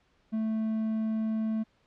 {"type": "tone", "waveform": "triangle", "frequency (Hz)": 220, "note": "A3", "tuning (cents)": 0, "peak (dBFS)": -25, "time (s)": [0.32, 1.64], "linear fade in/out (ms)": 20, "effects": ["pink hiss -68 dBFS RMS until 1.86 s", "low-pass 4000 Hz 12 dB/octave"]}